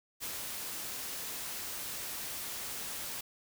white noise with ADSR envelope, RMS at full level -38 dBFS, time 0.2-3.21 s, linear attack 35 ms, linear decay 67 ms, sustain -2 dB, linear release 6 ms, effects none

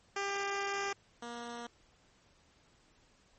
10% pulse tone pair in turn, 398.1 / 237.2 Hz, G4 / A#3, +27 / +30 cents, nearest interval major sixth, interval 897 cents, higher first, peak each -25 / -33 dBFS, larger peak first, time 0.16-0.93 / 1.22-1.67 s, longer first, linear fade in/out 5 ms, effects pink hiss -67 dBFS RMS until 3.38 s + MP3 32 kbps

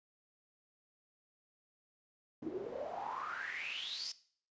pink noise with band-pass filter sweep, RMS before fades -42 dBFS, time 2.42-4.12 s, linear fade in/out 5 ms, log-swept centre 290 to 5400 Hz, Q 9.3, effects noise-tail reverb RT60 0.5 s tail -17 dB re dry + resampled to 16000 Hz

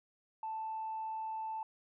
sine tone, 881 Hz, A5, 2 cents sharp, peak -36 dBFS, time 0.43-1.63 s, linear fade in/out 2 ms, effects tanh soft clip ceiling -32 dBFS

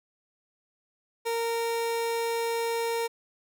30% pulse tone, 462.3 Hz, A#4, 14 cents flat, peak -24 dBFS, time 1.25-3.08 s, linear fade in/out 20 ms, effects none

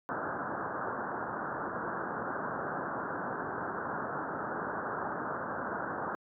white low-pass noise, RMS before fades -36 dBFS, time 0.09-6.15 s, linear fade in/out 0 ms, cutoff 1600 Hz, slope 96 dB/octave, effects high-pass 150 Hz 12 dB/octave

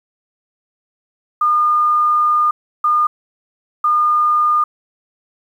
sine tone bursts at uneven times, 1215 Hz, D#6, 42 cents flat, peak -11 dBFS, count 3, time 1.41-2.51 / 2.84-3.07 / 3.84-4.64 s, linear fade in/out 5 ms, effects 8-bit

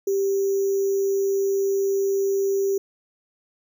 sine tone with sample-and-hold, 391.8 Hz, G4, 1 cent flat, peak -19 dBFS, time 0.07-2.78 s, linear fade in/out 5 ms, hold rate 6300 Hz, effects none

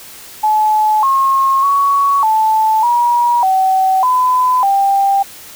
sine tone with pitch steps, 858 / 1079 / 1118 / 875 / 957 / 760 / 1008 / 790 Hz, A5 / C#6 / C#6 / A5 / A#5 / F#5 / B5 / G5, -44 / -47 / +14 / -10 / +45 / +46 / +35 / +13 cents, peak -9 dBFS, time 0.43-5.23 s, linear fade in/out 10 ms, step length 600 ms, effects white hiss -35 dBFS RMS until 5.55 s

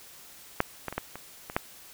clicks, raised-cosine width 0.5 ms, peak -7 / -16 / -21 / -13 / -23 / -22 / -9 dBFS, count 7, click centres 0.604 / 0.883 / 0.926 / 0.98 / 1.156 / 1.499 / 1.565 s, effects white hiss -50 dBFS RMS until 1.93 s

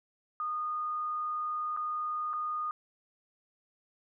sine tone with dropouts, 1228 Hz, D#6, 23 cents flat, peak -31 dBFS, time 0.4-2.71 s, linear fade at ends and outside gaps 1 ms, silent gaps 1.765-1.772 / 2.332-2.336 s, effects none

